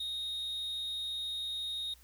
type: tone with amplitude modulation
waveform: triangle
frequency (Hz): 3729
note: A#7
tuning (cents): 0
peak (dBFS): -32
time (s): 0-1.94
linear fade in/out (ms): 5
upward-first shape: sine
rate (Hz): 292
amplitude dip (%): 30
effects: added 60 Hz sine -59 dBFS peak until 2.03 s + white hiss -63 dBFS RMS until 2.03 s